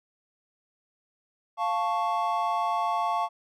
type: chord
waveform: triangle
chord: F augmented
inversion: none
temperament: equal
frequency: 698.5 / 880 / 1108.7 Hz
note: F5 / A5 / C#6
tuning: 0 / 0 / 0 cents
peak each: -27 dBFS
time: 1.57-3.29 s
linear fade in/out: 50 ms
effects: none